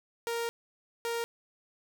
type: tone bursts at uneven times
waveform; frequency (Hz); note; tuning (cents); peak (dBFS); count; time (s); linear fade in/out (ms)
sawtooth; 466.2; A#4; 0; -27; 2; 0.27-0.49 / 1.05-1.24; 0
effects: none